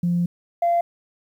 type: tone pair in turn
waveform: sine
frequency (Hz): 174 / 688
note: F3 / F5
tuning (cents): -6 / -26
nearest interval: 2 octaves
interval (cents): 2380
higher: second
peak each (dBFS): -17 / -15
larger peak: second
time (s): 0.03-0.26 / 0.62-0.81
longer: first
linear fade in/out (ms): 5
effects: tanh soft clip ceiling -13 dBFS + 9-bit